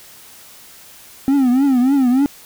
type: tone with vibrato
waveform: triangle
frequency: 262.6 Hz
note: C4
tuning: 6 cents sharp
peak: -9 dBFS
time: 1.28-2.26 s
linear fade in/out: 0 ms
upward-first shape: triangle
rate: 3.4 Hz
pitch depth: 160 cents each way
effects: white hiss -42 dBFS RMS until 2.45 s